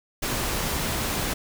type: noise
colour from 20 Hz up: pink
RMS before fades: -27 dBFS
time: 0.22-1.34 s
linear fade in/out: 10 ms
effects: none